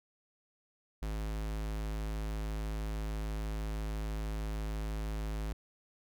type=tone; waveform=square; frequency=53.1 Hz; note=G#1; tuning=39 cents sharp; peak=-35 dBFS; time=1.02-5.53 s; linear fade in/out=5 ms; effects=none